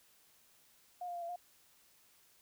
sine tone with pitch steps, 716 / 701 / 694 / 681 / 708 Hz, F5 / F5 / F5 / F5 / F5, +43 / +6 / -11 / -44 / +23 cents, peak -39 dBFS, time 1.01-1.36 s, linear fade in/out 5 ms, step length 70 ms, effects white hiss -67 dBFS RMS until 2.41 s

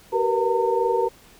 sine tone cluster, 382.8 / 463.8 / 486.7 / 910 Hz, G4 / A#4 / B4 / A#5, -41 / -9 / -25 / -42 cents, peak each -24 dBFS, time 0.12-1.09 s, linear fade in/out 20 ms, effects pink hiss -51 dBFS RMS until 1.39 s

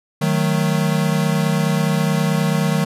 square chord, D# diminished, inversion none, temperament equal, 155.56 / 185 / 220 Hz, D#3 / F#3 / A3, 0 / 0 / 0 cents, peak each -19 / -21 / -24 dBFS, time 0.21-2.85 s, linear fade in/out 10 ms, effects resampled to 32000 Hz

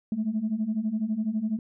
sine beating tone pair, 209.8 / 221.8 Hz, G#3 / A3, +18 / +14 cents, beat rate 12 Hz, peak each -29 / -26 dBFS, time 0.12-1.59 s, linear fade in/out 2 ms, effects tanh soft clip ceiling -19 dBFS

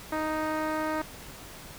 10% pulse tone with low-pass filter, 311.1 Hz, D#4, in tune, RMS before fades -30 dBFS, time 0.12-1.02 s, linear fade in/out 5 ms, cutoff 1900 Hz, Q 0.57, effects pink hiss -45 dBFS RMS until 1.78 s

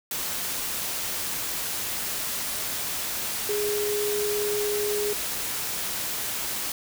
sine tone in noise, 415.3 Hz, G#4, in tune, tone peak -25 dBFS, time 3.49-5.13 s, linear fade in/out 2 ms, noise white, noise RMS -30 dBFS, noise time 0.11-6.72 s, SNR +2 dB, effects none

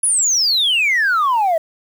sine exponential sweep, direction down, 10548 to 627 Hz, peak -11 dBFS, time 0.03-1.58 s, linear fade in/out 5 ms, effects tanh soft clip ceiling -11 dBFS + 7-bit

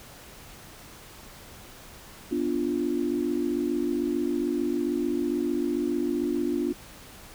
sine chord, B diminished, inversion none, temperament equal, 246.9 / 293.7 / 349.2 Hz, B3 / D4 / F4, 0 / 0 / 0 cents, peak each -30 / -28 / -28 dBFS, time 2.31-6.73 s, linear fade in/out 10 ms, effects pink hiss -47 dBFS RMS until 7.34 s

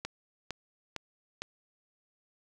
click train, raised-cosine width 0.2 ms, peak -18 dBFS, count 4, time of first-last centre 0.05-1.42 s, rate 2.19 Hz, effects none

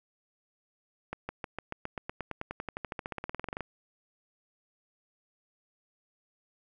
accelerating click train, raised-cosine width 0.5 ms, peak -20 dBFS, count 30, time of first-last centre 1.13-3.607 s, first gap 160 ms, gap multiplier 0.95, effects none

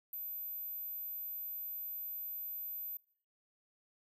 sine tone, 13710 Hz, A9, 46 cents flat, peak -39 dBFS, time 0.13-2.97 s, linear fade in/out 2 ms, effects noise-tail reverb RT60 0.5 s tail -22 dB re dry + tanh soft clip ceiling -35 dBFS

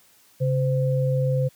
sine tone pair together, 136.1 / 513.8 Hz, C#3 / C5, -31 / -32 cents, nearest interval octave + major seventh, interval 2299 cents, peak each -20 / -25 dBFS, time 0.4-1.49 s, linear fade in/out 20 ms, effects white hiss -57 dBFS RMS until 1.55 s + high-pass 60 Hz 12 dB/octave

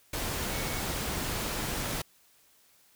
sine tone in noise, 2217 Hz, C#7, in tune, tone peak -43 dBFS, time 0.51-0.8 s, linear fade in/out 5 ms, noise pink, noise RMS -33 dBFS, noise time 0.13-2.02 s, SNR -13 dB, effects white hiss -63 dBFS RMS until 2.95 s

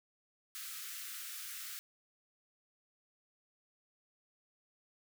white high-pass noise, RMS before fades -45 dBFS, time 0.55-1.79 s, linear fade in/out 0 ms, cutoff 1200 Hz, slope 96 dB/octave, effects none

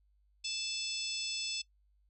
harmonic tone with a mistuned harmonic, 870 Hz, A5, 20 cents flat, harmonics 3 / 4 / 5 / 6 / 7 / 8 / 9, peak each -42 / -41 / -45 / -39 / -48 / -52 / -45 dBFS, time 0.44-1.62 s, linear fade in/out 10 ms, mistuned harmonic 3, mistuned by +17 cents, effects noise-tail reverb RT60 0.1 s tail -19 dB re dry + added 50 Hz sine -67 dBFS peak until 2.09 s

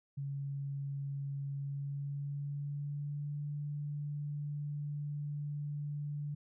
sine tone with pitch glide, 139.7 to 146.31 Hz, C#3 to D3, +14 to -6 cents, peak -36 dBFS, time 0.17-6.35 s, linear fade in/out 10 ms, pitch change +80 cents, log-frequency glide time 1.55-3.43 s, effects none

